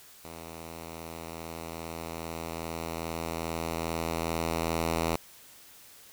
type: tone with level ramp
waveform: 5% pulse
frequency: 82.41 Hz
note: E2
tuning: in tune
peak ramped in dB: -31 to -15 dBFS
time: 0.24-5.16 s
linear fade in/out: 5 ms
effects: white hiss -53 dBFS RMS until 6.12 s